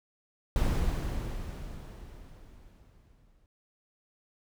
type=noise with exponential decay; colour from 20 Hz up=brown; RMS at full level=-25 dBFS; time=0.56-3.46 s; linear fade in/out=1 ms; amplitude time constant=630 ms; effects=none